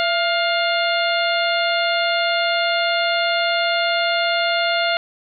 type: harmonic tone with a mistuned harmonic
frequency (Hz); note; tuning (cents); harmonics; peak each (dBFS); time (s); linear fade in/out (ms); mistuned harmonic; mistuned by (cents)
705; F5; +16; 1 / 2 / 3 / 4 / 5 / 6; -20 / -23 / -25 / -26 / -27 / -28; 0-4.97; 0; 1; -70
effects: none